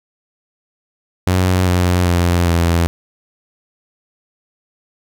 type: tone with pitch steps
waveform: sawtooth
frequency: 92 / 89.54 / 87.14 / 84.8 Hz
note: F#2 / F2 / F2 / E2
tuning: -9 / +44 / -3 / +50 cents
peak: -8 dBFS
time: 1.27-2.87 s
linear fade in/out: 0 ms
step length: 400 ms
effects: none